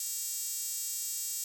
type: tone with high-pass filter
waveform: 5% pulse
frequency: 466.2 Hz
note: A#4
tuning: in tune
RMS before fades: -36 dBFS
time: 0-1.44 s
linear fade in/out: 2 ms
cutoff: 8400 Hz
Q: 5.3
effects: none